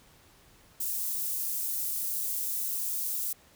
white high-pass noise, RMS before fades -32 dBFS, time 0.8-3.33 s, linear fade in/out 5 ms, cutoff 9700 Hz, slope 12 dB/octave, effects pink hiss -59 dBFS RMS until 3.55 s

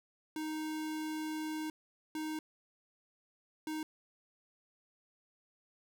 square tone bursts at uneven times, 311.1 Hz, D#4, in tune, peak -37 dBFS, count 3, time 0.36-1.7 / 2.15-2.39 / 3.67-3.83 s, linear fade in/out 2 ms, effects none

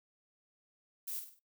violet noise with echo, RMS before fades -40 dBFS, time 1.07-1.2 s, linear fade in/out 10 ms, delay 49 ms, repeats 4, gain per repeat -7 dB, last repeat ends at 1.396 s, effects noise-tail reverb RT60 0.2 s tail -25 dB re dry

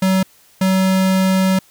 square tone bursts at uneven times, 189.1 Hz, F#3, 38 cents sharp, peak -13 dBFS, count 2, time 0.02-0.23 / 0.61-1.59 s, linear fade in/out 5 ms, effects white hiss -51 dBFS RMS until 1.7 s

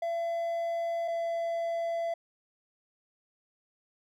triangle tone pair in turn, 675 / 672.6 Hz, E5 / E5, +41 / +35 cents, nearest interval unison, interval 6 cents, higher first, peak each -27 dBFS, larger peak neither, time 0.02-1.08 / 1.08-2.14 s, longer neither, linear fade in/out 5 ms, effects none

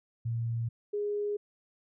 sine tone pair in turn, 115.9 / 413 Hz, A#2 / G#4, -10 / -10 cents, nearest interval octave + minor seventh, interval 2200 cents, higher second, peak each -29 / -29 dBFS, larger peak neither, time 0.25-0.69 / 0.93-1.37 s, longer neither, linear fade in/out 10 ms, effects none

